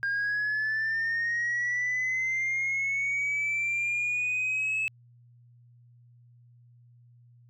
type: linear sweep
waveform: sine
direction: up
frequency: 1606 to 2605 Hz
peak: -24 dBFS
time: 0.03-4.88 s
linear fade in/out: 0 ms
effects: tanh soft clip ceiling -24 dBFS + added 120 Hz sine -54 dBFS peak until 7.49 s